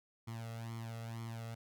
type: tone with flanger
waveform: sawtooth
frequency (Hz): 114.5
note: A#2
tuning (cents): -31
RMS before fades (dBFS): -44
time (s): 0.27-1.55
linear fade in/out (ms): 10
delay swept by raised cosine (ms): 0.92 to 1.53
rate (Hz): 2.1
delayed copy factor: +0.8
effects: none